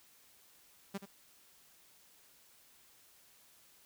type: tone with echo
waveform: sawtooth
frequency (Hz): 197.6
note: G3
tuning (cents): +14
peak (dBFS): -33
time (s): 0.94-0.98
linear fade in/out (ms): 10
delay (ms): 78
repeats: 1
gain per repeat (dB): -10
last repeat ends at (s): 1.058
effects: white hiss -64 dBFS RMS until 3.85 s